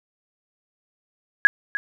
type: tone with echo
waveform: sine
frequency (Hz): 1662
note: G#6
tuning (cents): +1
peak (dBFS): -7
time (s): 1.45-1.47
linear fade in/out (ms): 0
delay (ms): 300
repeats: 1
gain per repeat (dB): -15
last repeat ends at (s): 1.77
effects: none